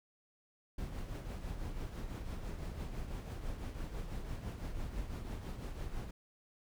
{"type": "noise with tremolo", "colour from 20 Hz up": "brown", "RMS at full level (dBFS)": -39, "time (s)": [0.78, 6.11], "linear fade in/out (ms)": 5, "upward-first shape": "triangle", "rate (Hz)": 6, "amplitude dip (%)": 55, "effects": []}